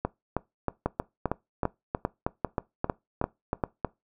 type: two click trains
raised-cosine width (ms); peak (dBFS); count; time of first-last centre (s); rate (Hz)
1; -12 / -11; 13 / 8; 0.05-3.847 / 0.86-3.638; 3.16 / 2.52
effects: noise-tail reverb RT60 0.2 s tail -21 dB re dry